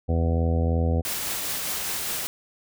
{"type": "harmonic tone", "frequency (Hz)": 83, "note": "E2", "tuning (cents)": 12, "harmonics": [1, 2, 3, 4, 5, 6, 7, 8, 9], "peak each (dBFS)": [-21, -29, -30, -38, -36, -31, -38, -40, -37], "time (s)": [0.08, 1.02], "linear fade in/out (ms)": 20}
{"type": "noise with tremolo", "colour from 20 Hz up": "white", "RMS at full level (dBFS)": -28, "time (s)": [1.05, 2.27], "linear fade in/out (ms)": 0, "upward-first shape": "triangle", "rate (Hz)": 4.9, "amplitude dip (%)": 25}
{"effects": []}